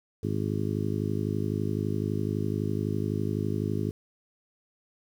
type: harmonic tone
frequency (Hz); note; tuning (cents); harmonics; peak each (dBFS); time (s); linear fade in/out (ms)
51.91; G#1; 0; 2 / 3 / 4 / 5 / 6 / 7 / 8; -31 / -33 / -34 / -35 / -36 / -36 / -37; 0.23-3.91; 5
effects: 9-bit